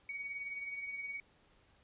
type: tone with tremolo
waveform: sine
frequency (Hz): 2247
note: C#7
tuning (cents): +23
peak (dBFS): -37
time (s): 0.09-1.2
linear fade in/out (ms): 2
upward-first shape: triangle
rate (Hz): 19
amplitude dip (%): 55
effects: pink hiss -68 dBFS RMS until 1.83 s + resampled to 8000 Hz